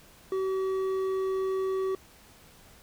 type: tone with hard clipping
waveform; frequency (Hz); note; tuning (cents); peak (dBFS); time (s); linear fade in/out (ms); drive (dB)
triangle; 380.8; F#4; +50; -28; 0.32-1.95; 2; 10
effects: pink hiss -55 dBFS RMS until 2.82 s